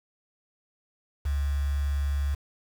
sine tone with quantisation, 70.8 Hz, C#2, 37 cents sharp, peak -24 dBFS, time 1.25-2.35 s, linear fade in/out 10 ms, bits 7, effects none

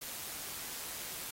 white noise with amplitude modulation, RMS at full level -41 dBFS, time 0.01-1.31 s, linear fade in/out 10 ms, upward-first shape sine, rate 156 Hz, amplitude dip 35%, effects AAC 48 kbps

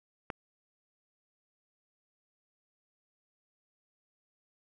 click, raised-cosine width 0.5 ms, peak -20 dBFS, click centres 0.302 s, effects none

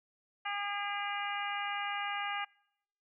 harmonic tone with a mistuned harmonic, 406.3 Hz, G#4, 38 cents flat, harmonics 2 / 3 / 4 / 5 / 6 / 7, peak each -38 / -40 / -41 / -42 / -43 / -43 dBFS, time 0.45-2.45 s, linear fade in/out 10 ms, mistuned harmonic 6, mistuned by -33 cents, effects noise-tail reverb RT60 0.8 s tail -26 dB re dry

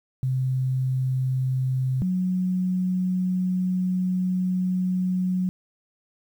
sine tone pair in turn, 129.9 / 183.71 Hz, C3 / F#3, -12 / -12 cents, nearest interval tritone, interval 600 cents, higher second, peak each -21 dBFS, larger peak neither, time 0.23-2.02 / 2.02-5.49 s, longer second, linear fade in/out 0 ms, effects 9-bit

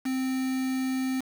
triangle tone with quantisation, 261 Hz, C4, 4 cents flat, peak -24 dBFS, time 0.05-1.21 s, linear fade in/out 10 ms, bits 6, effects none

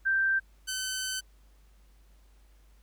sine / 10% pulse tone pair in turn, 1568 / 1524.2 Hz, G6 / G6, 0 / -49 cents, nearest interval unison, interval 49 cents, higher first, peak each -23 dBFS, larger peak neither, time 0.05-0.4 / 0.67-1.21 s, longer second, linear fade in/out 20 ms, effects added 50 Hz sine -56 dBFS peak until 2.82 s + pink hiss -68 dBFS RMS until 2.82 s

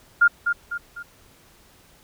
sine tone with echo, 1408 Hz, F6, 14 cents sharp, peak -11 dBFS, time 0.21-0.28 s, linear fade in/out 10 ms, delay 250 ms, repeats 3, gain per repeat -7 dB, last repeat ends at 1.03 s, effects pink hiss -54 dBFS RMS until 2.03 s

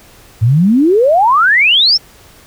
sine exponential sweep, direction up, 103.83 to 5590 Hz, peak -6 dBFS, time 0.41-1.98 s, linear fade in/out 20 ms, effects pink hiss -42 dBFS RMS until 2.46 s

